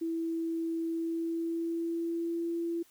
sine tone with pitch glide, 329.6 to 337.3 Hz, E4 to E4, 0 to +40 cents, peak -30 dBFS, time 0.01-2.83 s, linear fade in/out 10 ms, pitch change +40 cents, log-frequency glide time 0.88-2.47 s, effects white hiss -63 dBFS RMS until 2.9 s

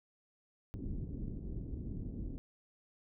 pink low-pass noise, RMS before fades -41 dBFS, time 0.74-2.38 s, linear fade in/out 0 ms, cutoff 310 Hz, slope 24 dB/octave, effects none

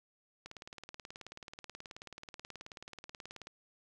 click train, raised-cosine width 0.2 ms, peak -29 dBFS, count 57, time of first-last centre 0.46-3.471 s, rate 18.6 Hz, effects none

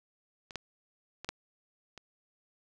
clicks, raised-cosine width 0.2 ms, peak -28 / -18 / -24 / -16 / -29 dBFS, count 5, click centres 0.508 / 0.557 / 1.246 / 1.29 / 1.977 s, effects none

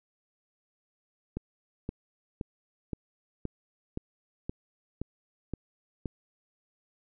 click train, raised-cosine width 3 ms, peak -20 dBFS, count 10, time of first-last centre 1.37-6.058 s, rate 1.92 Hz, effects none

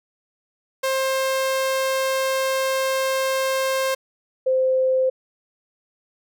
sawtooth / sine tone pair in turn, 530 / 519.7 Hz, C5 / C5, +22 / -12 cents, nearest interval unison, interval 34 cents, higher first, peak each -16 dBFS, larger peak neither, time 0.83-3.95 / 4.46-5.1 s, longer first, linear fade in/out 10 ms, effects none

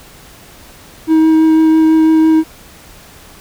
triangle tone with vibrato, 317.9 Hz, D#4, 37 cents sharp, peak -4 dBFS, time 1.07-2.44 s, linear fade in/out 50 ms, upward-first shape triangle, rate 6 Hz, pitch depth 10 cents each way, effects pink hiss -39 dBFS RMS until 3.4 s

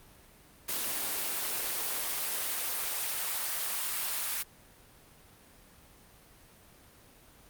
white noise with high-pass filter sweep, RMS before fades -33 dBFS, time 0.68-4.43 s, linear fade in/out 10 ms, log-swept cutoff 230 to 940 Hz, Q 0.81, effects pink hiss -57 dBFS RMS until 7.49 s + Opus 32 kbps

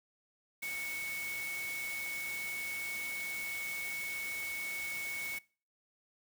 sine tone in noise, 2217 Hz, C#7, in tune, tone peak -37 dBFS, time 0.62-5.39 s, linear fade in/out 10 ms, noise white, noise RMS -45 dBFS, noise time 0.62-5.39 s, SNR +5 dB, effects noise-tail reverb RT60 0.4 s tail -23 dB re dry

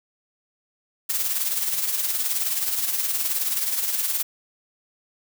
blue noise with tremolo, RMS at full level -22 dBFS, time 1.09-4.23 s, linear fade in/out 10 ms, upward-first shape triangle, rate 19 Hz, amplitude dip 60%, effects none

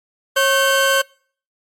30% pulse tone pair together, 545 / 1541.5 Hz, C#5 / G6, -29 / -29 cents, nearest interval octave + tritone, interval 1800 cents, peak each -13 dBFS, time 0.36-1.02 s, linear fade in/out 10 ms, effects noise-tail reverb RT60 0.5 s tail -26 dB re dry + MP3 64 kbps

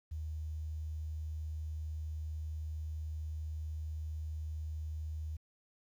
sine tone with quantisation, 77.78 Hz, D#2, in tune, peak -37 dBFS, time 0.11-5.37 s, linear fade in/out 10 ms, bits 11, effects none

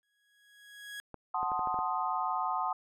30% pulse tone with exponential growth, 1661.2 Hz, G#6, in tune, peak -36 dBFS, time 0.03-1 s, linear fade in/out 0 ms, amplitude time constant 210 ms
clicks, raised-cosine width 1 ms, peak -28 dBFS, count 7, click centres 1.143 / 1.43 / 1.518 / 1.593 / 1.673 / 1.743 / 1.789 s
sine chord, F# diminished seventh, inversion none, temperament equal, 740 / 880 / 1046.5 / 1244.5 Hz, F#5 / A5 / C6 / Eb6, 0 / 0 / 0 / 0 cents, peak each -35 dBFS, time 1.34-2.73 s, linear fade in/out 5 ms
effects resampled to 32000 Hz

